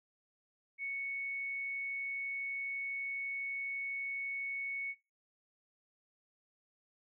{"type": "tone", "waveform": "sine", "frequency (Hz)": 2217, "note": "C#7", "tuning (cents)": 0, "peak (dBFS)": -36, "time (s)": [0.78, 4.95], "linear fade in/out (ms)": 50, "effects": ["noise-tail reverb RT60 0.3 s tail -24 dB re dry"]}